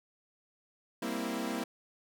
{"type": "chord", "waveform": "sawtooth", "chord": "C dominant seventh", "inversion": "second", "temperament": "equal", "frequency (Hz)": [196, 233.1, 261.6, 329.6], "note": ["G3", "Bb3", "C4", "E4"], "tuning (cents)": [0, 0, 0, 0], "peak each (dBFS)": [-38, -33, -35, -35], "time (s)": [1.02, 1.64], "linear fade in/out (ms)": 5, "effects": []}